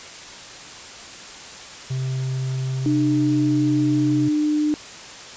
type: tone with pitch glide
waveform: triangle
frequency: 130.81 to 131.72 Hz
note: C3 to C3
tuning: 0 to +12 cents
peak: -20 dBFS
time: 1.9-4.29 s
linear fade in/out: 10 ms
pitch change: +12 cents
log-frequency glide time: 2.43-3.02 s
type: tone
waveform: sine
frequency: 301 Hz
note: D4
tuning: 43 cents sharp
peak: -17 dBFS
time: 2.86-4.74 s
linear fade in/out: 0 ms
effects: white hiss -38 dBFS RMS until 5.36 s + resampled to 16000 Hz